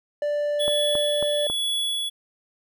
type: tone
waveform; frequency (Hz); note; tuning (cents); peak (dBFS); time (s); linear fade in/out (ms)
triangle; 587.3; D5; 0; -20; 0.22-1.47; 2
type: tone with tremolo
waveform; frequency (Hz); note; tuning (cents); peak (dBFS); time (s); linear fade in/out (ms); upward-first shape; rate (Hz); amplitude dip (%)
square; 3388; G#7; +34; -23; 0.59-2.1; 20; sine; 1.1; 35
type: click train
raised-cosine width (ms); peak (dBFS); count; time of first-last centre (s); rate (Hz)
1; -17; 4; 0.68-1.5; 3.66
effects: none